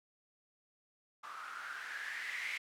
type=noise with low-pass filter sweep; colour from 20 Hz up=violet; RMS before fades=-43 dBFS; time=1.23-2.58 s; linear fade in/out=10 ms; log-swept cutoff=1200 to 2200 Hz; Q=7; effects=none